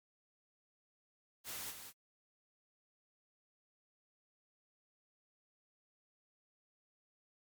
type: noise with echo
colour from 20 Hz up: white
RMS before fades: -44 dBFS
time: 1.44-1.74 s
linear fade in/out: 50 ms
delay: 190 ms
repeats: 1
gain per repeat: -7 dB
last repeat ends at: 1.93 s
effects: MP3 96 kbps